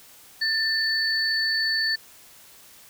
sine tone pair together, 1779 / 4483 Hz, A6 / C#8, +19 / +19 cents, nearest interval octave + major third, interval 1600 cents, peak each -24 dBFS, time 0.41-1.96 s, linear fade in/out 10 ms, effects white hiss -50 dBFS RMS until 2.89 s

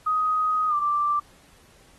sine tone with pitch glide, 1253 to 1175.9 Hz, D#6 to D6, +12 to +2 cents, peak -20 dBFS, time 0.06-1.2 s, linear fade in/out 10 ms, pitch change -110 cents, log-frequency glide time 0.68-0.75 s, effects pink hiss -56 dBFS RMS until 1.98 s + AAC 32 kbps

